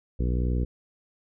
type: harmonic tone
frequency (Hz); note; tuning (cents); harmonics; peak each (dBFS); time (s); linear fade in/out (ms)
61.1; B1; -18; 1 / 2 / 3 / 4 / 5 / 6 / 7 / 8; -24 / -30 / -34 / -36 / -38 / -40 / -41 / -42; 0.19-0.65; 10
effects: none